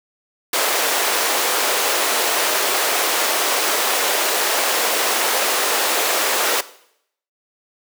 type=high-pass noise; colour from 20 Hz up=pink; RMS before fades=-19 dBFS; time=0.53-6.61 s; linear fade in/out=5 ms; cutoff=410 Hz; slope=24 dB/octave; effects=noise-tail reverb RT60 0.7 s tail -17 dB re dry